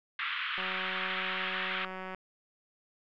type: band-pass noise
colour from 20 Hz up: pink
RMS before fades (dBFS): -35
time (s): 0.19-1.85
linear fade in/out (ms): 2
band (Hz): 1200 to 3400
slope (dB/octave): 48
type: click train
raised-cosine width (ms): 0.5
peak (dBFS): -26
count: 294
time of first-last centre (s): 0.58-2.147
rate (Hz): 187
effects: none